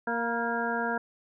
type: harmonic tone with a mistuned harmonic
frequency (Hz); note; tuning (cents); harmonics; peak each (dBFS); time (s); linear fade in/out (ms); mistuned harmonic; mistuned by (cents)
233.1; A#3; 0; 1 / 2 / 3 / 4 / 6 / 7; -34 / -34 / -34 / -34 / -34 / -34; 0.07-0.98; 5; 4; +28
effects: none